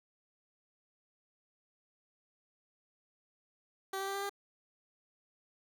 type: tone with pitch steps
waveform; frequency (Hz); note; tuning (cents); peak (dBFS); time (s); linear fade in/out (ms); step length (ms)
15% pulse; 386.1 / 389.7 / 393.3 / 397 / 400.6; G4 / G4 / G4 / G4 / G4; -26 / -10 / +6 / +22 / +38; -29; 3.93-4.295; 5; 73
effects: none